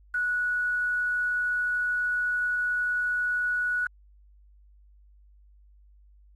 sine tone with quantisation, 1468 Hz, F#6, 14 cents flat, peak -24 dBFS, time 0.14-3.87 s, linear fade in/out 5 ms, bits 9, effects added 50 Hz sine -53 dBFS peak until 6.35 s + AAC 32 kbps

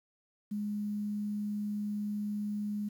sine tone with quantisation, 207.7 Hz, G#3, in tune, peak -32 dBFS, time 0.51-2.89 s, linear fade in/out 10 ms, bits 10, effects none

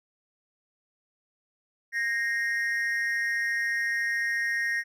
triangle tone with amplitude modulation, 1864.7 Hz, A#6, in tune, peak -20 dBFS, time 1.92-4.84 s, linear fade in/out 50 ms, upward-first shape sine, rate 234 Hz, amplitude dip 80%, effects none

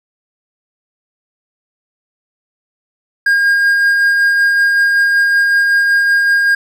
triangle tone with tremolo, 1619 Hz, G#6, 45 cents flat, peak -6 dBFS, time 3.26-6.55 s, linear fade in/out 5 ms, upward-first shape sine, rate 5.3 Hz, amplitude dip 25%, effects none

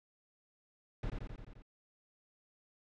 brown noise with echo, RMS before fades -37 dBFS, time 1.03-1.1 s, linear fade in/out 2 ms, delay 87 ms, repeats 6, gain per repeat -3 dB, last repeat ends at 1.622 s, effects low-pass 4000 Hz 12 dB/octave

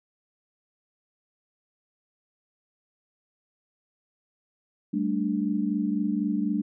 sine chord, G suspended second, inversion none, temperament equal, 196 / 220 / 293.7 Hz, G3 / A3 / D4, 0 / 0 / 0 cents, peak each -28 / -28 / -28 dBFS, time 4.93-6.62 s, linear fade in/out 10 ms, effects none

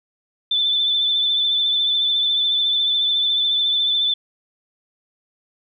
sine tone with vibrato, 3520 Hz, A7, in tune, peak -16 dBFS, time 0.51-4.14 s, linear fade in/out 5 ms, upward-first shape sine, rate 14 Hz, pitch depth 27 cents each way, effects none

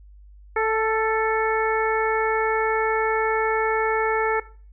harmonic tone with a mistuned harmonic, 440 Hz, A4, in tune, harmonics 1 / 2 / 3 / 4 / 5, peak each -22 / -25 / -27 / -28 / -29 dBFS, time 0.56-4.4 s, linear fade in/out 5 ms, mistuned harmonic 3, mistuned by +19 cents, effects noise-tail reverb RT60 0.4 s tail -18 dB re dry + added 50 Hz sine -44 dBFS peak until 4.72 s

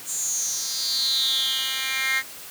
10% pulse tone with high-pass filter sweep, 264.9 Hz, C4, 22 cents sharp, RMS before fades -25 dBFS, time 0.05-2.23 s, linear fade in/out 50 ms, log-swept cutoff 7800 to 2000 Hz, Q 7.4, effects white hiss -40 dBFS RMS until 2.5 s + high-pass 80 Hz 12 dB/octave

